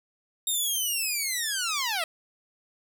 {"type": "linear sweep", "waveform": "10% pulse", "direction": "down", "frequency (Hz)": [3729, 626], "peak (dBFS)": -18, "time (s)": [0.47, 2.04], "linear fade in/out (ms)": 2, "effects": []}